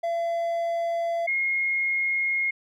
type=tone pair in turn; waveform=triangle / sine; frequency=677 / 2149 Hz; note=E5 / C7; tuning=+46 / +46 cents; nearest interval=octave + minor sixth; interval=2000 cents; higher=second; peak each=-22 / -22 dBFS; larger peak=neither; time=0.03-1.27 / 1.27-2.51 s; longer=neither; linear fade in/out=10 ms; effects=none